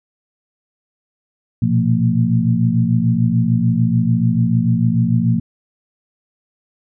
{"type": "tone cluster", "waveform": "sine", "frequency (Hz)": [116.8, 123.6, 174.1, 228.3], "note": ["A#2", "B2", "F3", "A#3"], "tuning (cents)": [4, 2, -5, -36], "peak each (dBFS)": -18, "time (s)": [1.62, 5.4], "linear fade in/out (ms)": 5, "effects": []}